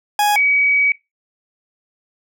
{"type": "tone pair in turn", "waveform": ["40% pulse", "sine"], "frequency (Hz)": [830.6, 2269], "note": ["G#5", "C#7"], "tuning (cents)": [0, 40], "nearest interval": "octave + perfect fourth", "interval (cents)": 1740, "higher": "second", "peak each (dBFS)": -12, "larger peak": "neither", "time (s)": [[0.19, 0.36], [0.36, 0.92]], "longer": "second", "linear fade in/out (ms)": 2, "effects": ["noise-tail reverb RT60 0.2 s tail -19 dB re dry"]}